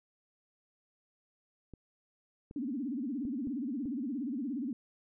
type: clicks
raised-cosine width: 3 ms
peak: -34 dBFS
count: 5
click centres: 1.737 / 2.511 / 3.252 / 3.472 / 3.856 s
type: tone with vibrato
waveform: sine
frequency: 261.6 Hz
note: C4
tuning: in tune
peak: -33 dBFS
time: 2.56-4.73 s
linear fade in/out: 2 ms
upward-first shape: sine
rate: 17 Hz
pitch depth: 240 cents each way
effects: none